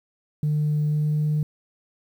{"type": "tone with pitch glide", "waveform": "sine", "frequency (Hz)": [150.2, 151.42], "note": ["D3", "D#3"], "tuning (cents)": [39, -47], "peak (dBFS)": -18, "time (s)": [0.43, 1.43], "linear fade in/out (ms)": 2, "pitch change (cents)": 14, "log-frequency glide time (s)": [0.87, 1.18], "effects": ["tanh soft clip ceiling -17 dBFS", "9-bit"]}